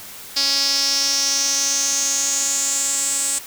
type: tone with band-pass filter sweep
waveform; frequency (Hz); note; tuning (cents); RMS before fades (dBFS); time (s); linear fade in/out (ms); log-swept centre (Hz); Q
sawtooth; 277.2; C#4; 0; -20; 0.36-3.39; 10; 4900 to 8100; 6.8
effects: white hiss -37 dBFS RMS until 3.46 s